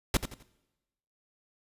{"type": "noise with echo", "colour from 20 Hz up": "pink", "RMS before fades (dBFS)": -24, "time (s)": [0.14, 0.17], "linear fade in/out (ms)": 2, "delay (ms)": 86, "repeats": 3, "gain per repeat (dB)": -10, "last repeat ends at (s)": 0.428, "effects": ["noise-tail reverb RT60 1.0 s tail -22 dB re dry", "resampled to 32000 Hz"]}